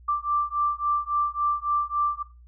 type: beating tone pair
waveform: sine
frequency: 1174.7 / 1178.3 Hz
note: D6 / D6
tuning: 0 / +5 cents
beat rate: 3.6 Hz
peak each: -26 dBFS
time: 0.08-2.23 s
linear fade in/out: 10 ms
effects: noise-tail reverb RT60 0.3 s tail -17 dB re dry + added 60 Hz sine -47 dBFS peak until 2.47 s